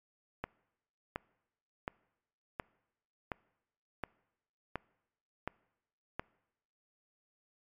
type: click train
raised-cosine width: 0.5 ms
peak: -20 dBFS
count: 9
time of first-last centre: 0.44-6.195 s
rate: 1.39 Hz
effects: noise-tail reverb RT60 0.9 s tail -24 dB re dry + MP3 96 kbps